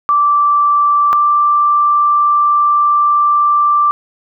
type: tone pair in turn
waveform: sine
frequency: 1168 / 1176.1 Hz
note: D6 / D6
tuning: -10 / +2 cents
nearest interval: unison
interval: 12 cents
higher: second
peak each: -8 dBFS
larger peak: neither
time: 0.09-1.13 / 1.13-3.91 s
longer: second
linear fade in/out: 0 ms
effects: none